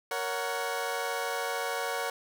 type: chord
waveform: 20% pulse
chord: F# major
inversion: first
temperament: equal with one note detuned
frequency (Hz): 466.2 / 559.5 / 740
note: A#4 / C#5 / F#5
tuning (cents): 0 / +16 / 0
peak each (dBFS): -30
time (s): 0.11-2.1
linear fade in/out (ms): 2
effects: none